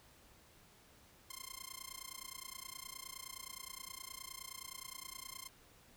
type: tone with amplitude modulation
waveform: 5% pulse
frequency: 1053 Hz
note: C6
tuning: 11 cents sharp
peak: -31 dBFS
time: 1.3-5.49 s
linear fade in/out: 5 ms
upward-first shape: sine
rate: 29.6 Hz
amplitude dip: 100%
effects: pink hiss -64 dBFS RMS until 5.96 s